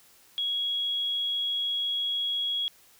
sine tone, 3322 Hz, G#7, in tune, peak -26 dBFS, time 0.38-2.68 s, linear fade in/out 0 ms, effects white hiss -58 dBFS RMS until 2.99 s

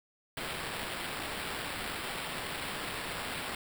blue noise with sample-and-hold, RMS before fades -38 dBFS, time 0.37-3.55 s, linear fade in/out 2 ms, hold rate 6300 Hz, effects none

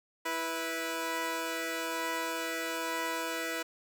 10% pulse tone pair together, 328.1 / 491.6 Hz, E4 / B4, -8 / -8 cents, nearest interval perfect fifth, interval 700 cents, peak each -27 dBFS, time 0.25-3.63 s, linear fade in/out 10 ms, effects none

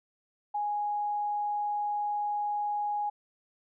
sine tone, 829 Hz, G#5, 3 cents flat, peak -28 dBFS, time 0.54-3.1 s, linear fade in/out 10 ms, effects none

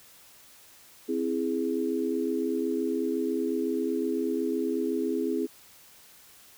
sine chord, C augmented, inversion none, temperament equal, 261.6 / 329.6 / 415.3 Hz, C4 / E4 / G#4, 0 / 0 / 0 cents, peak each -30 dBFS, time 1.08-5.47 s, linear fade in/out 20 ms, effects white hiss -54 dBFS RMS until 6.57 s

